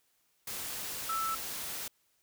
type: tone in noise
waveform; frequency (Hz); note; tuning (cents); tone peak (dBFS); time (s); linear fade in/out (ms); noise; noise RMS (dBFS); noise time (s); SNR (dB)
sine; 1318.5; E6; 0; -31; 1.09-1.35; 5; white; -39; 0.47-1.88; +5
effects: white hiss -73 dBFS RMS until 2.22 s